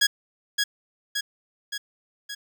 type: tone with echo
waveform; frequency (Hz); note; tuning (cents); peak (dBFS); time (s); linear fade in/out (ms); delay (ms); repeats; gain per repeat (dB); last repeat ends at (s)
15% pulse; 1661.2; G#6; 0; -10; 0.01-0.07; 10; 570; 4; -4; 2.35
effects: none